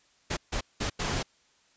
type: noise bursts at uneven times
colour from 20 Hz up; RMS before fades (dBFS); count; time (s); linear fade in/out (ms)
pink; -30; 4; 0.3-0.37 / 0.52-0.61 / 0.8-0.9 / 0.99-1.23; 10
effects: white hiss -65 dBFS RMS until 1.76 s + resampled to 16000 Hz